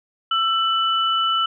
sine tone pair together, 1332.3 / 2983 Hz, E6 / F#7, +18 / +13 cents, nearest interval octave + major second, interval 1395 cents, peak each -19 / -21 dBFS, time 0.31-1.46 s, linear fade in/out 5 ms, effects none

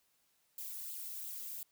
violet noise with flanger, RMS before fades -44 dBFS, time 0.58-1.63 s, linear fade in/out 2 ms, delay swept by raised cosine 0.25 to 1.55 ms, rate 2.9 Hz, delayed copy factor +0.55, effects white hiss -75 dBFS RMS until 1.71 s

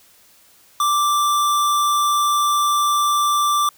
square tone, 1174.7 Hz, D6, in tune, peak -16 dBFS, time 0.8-3.69 s, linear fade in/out 2 ms, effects white hiss -52 dBFS RMS until 3.77 s

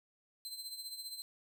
sawtooth tone with tremolo, 4100 Hz, C8, 36 cents flat, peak -37 dBFS, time 0.45-1.22 s, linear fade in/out 0 ms, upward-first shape triangle, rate 15 Hz, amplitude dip 70%, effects none

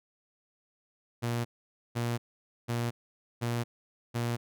sawtooth tone bursts, 118.6 Hz, A#2, 30 cents sharp, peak -25 dBFS, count 5, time 1.22-4.37 s, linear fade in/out 20 ms, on 230 ms, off 500 ms, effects none

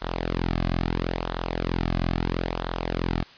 sawtooth tone with flanger, 43.07 Hz, F1, 23 cents flat, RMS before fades -27 dBFS, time 0.01-3.24 s, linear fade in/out 20 ms, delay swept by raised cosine 0.4 to 2.2 ms, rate 0.75 Hz, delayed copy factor -0.7, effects white hiss -49 dBFS RMS until 3.37 s + resampled to 11025 Hz

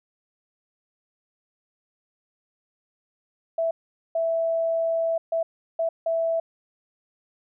sine tone bursts at uneven times, 659.3 Hz, E5, in tune, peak -21 dBFS, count 5, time 3.58-3.71 / 4.15-5.18 / 5.32-5.43 / 5.79-5.89 / 6.06-6.4 s, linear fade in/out 5 ms, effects none

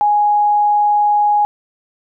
sine tone, 830.6 Hz, G#5, in tune, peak -10 dBFS, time 0.01-1.45 s, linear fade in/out 0 ms, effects none

